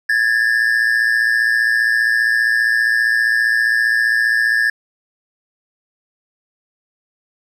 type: tone pair together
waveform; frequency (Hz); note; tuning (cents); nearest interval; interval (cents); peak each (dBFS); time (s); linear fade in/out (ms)
triangle; 1661.2 / 1776.3; G#6 / A6; 0 / +16; minor second; 116; -14; 0.09-4.7; 5
effects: none